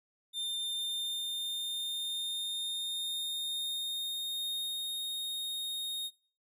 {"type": "tone with pitch glide", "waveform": "45% pulse", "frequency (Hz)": [3605, 3715], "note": ["A7", "A#7"], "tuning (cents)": [41, -7], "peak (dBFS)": -33, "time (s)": [0.33, 6.11], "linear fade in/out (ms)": 50, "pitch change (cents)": 52, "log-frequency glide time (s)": [0.66, 5.04], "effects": ["noise-tail reverb RT60 0.4 s tail -21 dB re dry"]}